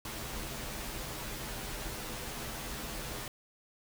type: noise with comb filter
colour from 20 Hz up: pink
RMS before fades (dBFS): -40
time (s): 0.05-3.28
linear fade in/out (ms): 2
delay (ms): 11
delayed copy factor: -0.75
effects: none